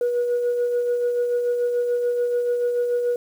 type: tone with tremolo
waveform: sine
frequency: 484.2 Hz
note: B4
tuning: 34 cents flat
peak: -16 dBFS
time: 0.01-3.16 s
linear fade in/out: 2 ms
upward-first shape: sine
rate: 6.9 Hz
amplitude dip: 40%
effects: tanh soft clip ceiling -16 dBFS + 8-bit